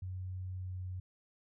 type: tone with pitch glide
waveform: sine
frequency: 92.5 to 91.91 Hz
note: F#2 to F#2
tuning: 0 to -11 cents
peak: -38 dBFS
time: 0.02-1 s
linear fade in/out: 5 ms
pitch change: -11 cents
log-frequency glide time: 0.55-0.77 s
effects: none